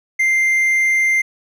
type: tone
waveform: triangle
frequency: 2093 Hz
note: C7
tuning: in tune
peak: -11 dBFS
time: 0.19-1.22 s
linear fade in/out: 10 ms
effects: none